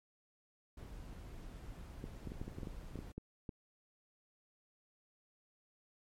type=noise; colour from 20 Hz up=brown; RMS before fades=-49 dBFS; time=0.77-3.12 s; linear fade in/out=5 ms
type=clicks; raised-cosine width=3 ms; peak=-30 dBFS; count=12; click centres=2.041 / 2.273 / 2.319 / 2.415 / 2.48 / 2.585 / 2.632 / 2.672 / 2.957 / 2.99 / 3.18 / 3.492 s
effects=MP3 64 kbps